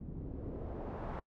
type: noise with low-pass filter sweep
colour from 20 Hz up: pink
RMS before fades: -42 dBFS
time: 0-1.2 s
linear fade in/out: 10 ms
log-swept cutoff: 200 to 1100 Hz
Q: 1.2
effects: noise-tail reverb RT60 0.1 s tail -25 dB re dry